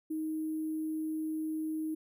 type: tone with sample-and-hold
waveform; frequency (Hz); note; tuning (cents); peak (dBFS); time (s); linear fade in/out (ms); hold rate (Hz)
sine; 313.5; D#4; +13; -32; 0.1-1.95; 10; 11025
effects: none